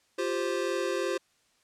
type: chord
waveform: square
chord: F suspended second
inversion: none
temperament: equal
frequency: 349.2 / 392 / 523.3 Hz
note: F4 / G4 / C5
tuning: 0 / 0 / 0 cents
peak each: -33 dBFS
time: 0.18-1.18 s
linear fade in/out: 10 ms
effects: white hiss -68 dBFS RMS until 1.63 s + low-pass 8000 Hz 12 dB/octave